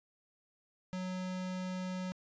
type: tone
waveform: square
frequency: 184.4 Hz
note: F#3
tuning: 6 cents flat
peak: -37 dBFS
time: 0.93-2.12 s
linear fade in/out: 0 ms
effects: resampled to 16000 Hz